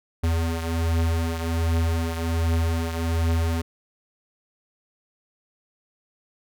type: beating tone pair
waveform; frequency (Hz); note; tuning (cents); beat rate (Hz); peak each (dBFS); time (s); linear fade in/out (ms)
square; 82.3 / 83.6; E2 / E2; -2 / +25; 1.3; -23 / -29; 0.23-3.62; 10
effects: none